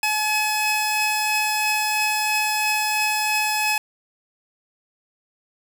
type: tone pair together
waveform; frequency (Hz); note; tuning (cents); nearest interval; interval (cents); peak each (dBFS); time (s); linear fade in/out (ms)
sawtooth; 853 / 2556; G#5 / D#7; +46 / +46; octave + perfect fifth; 1900; -19; 0.03-3.78; 2
effects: none